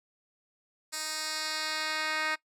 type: tone with band-pass filter sweep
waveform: 10% pulse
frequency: 311.2 Hz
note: D#4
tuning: in tune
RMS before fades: -33 dBFS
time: 0.92-2.36 s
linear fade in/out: 20 ms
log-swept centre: 7300 to 2400 Hz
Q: 1.2
effects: noise-tail reverb RT60 0.1 s tail -20 dB re dry